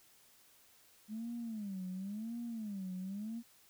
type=tone with vibrato; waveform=sine; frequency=208.7 Hz; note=G#3; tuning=9 cents sharp; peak=-38 dBFS; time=1.08-3.43 s; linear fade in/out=50 ms; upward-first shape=sine; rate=0.94 Hz; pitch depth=220 cents each way; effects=tanh soft clip ceiling -34 dBFS + white hiss -65 dBFS RMS until 3.69 s